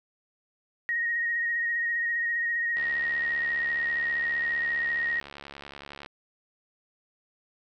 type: tone with vibrato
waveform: sine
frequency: 1874 Hz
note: A#6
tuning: 9 cents sharp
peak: -25 dBFS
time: 0.89-5.2 s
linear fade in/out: 0 ms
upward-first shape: triangle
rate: 15 Hz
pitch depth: 28 cents each way
type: click train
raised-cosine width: 0.3 ms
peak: -25 dBFS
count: 234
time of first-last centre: 2.77-6.061 s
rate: 70.8 Hz
effects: none